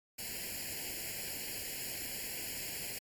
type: noise with comb filter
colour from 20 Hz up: white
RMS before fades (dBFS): -41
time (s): 0.18-2.99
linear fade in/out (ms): 10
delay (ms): 0.41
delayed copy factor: +1
effects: AAC 64 kbps